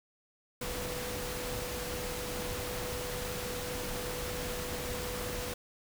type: tone in noise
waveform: sine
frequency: 493.9 Hz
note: B4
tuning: in tune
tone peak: -40 dBFS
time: 0.61-5.54 s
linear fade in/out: 5 ms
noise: pink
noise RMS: -38 dBFS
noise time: 0.61-5.54 s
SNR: -5 dB
effects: none